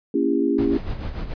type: chord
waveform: sine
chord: A# diminished seventh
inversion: none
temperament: just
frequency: 233.1 / 279.7 / 335.6 / 402.8 Hz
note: A#3 / C#4 / E4 / G4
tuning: 0 / +16 / +31 / +47 cents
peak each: -26 / -21 / -23 / -24 dBFS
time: 0.14-0.78 s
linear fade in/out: 5 ms
type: noise with tremolo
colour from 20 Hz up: brown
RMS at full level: -26 dBFS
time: 0.58-1.34 s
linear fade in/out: 5 ms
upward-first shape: sine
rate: 6.9 Hz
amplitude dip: 60%
effects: resampled to 11025 Hz